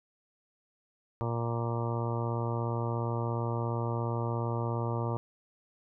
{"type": "harmonic tone", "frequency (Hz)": 117.1, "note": "A#2", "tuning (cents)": 8, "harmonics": [1, 2, 3, 4, 5, 6, 7, 8, 9, 10], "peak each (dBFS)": [-31, -40, -39, -39, -41, -45, -45, -40, -47, -43], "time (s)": [1.21, 5.17], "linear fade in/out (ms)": 0, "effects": []}